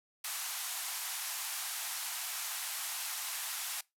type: band-pass noise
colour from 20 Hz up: white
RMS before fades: -39 dBFS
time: 0.24-3.81 s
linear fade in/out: 5 ms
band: 710 to 14000 Hz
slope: 48 dB/octave
effects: noise-tail reverb RT60 0.2 s tail -22 dB re dry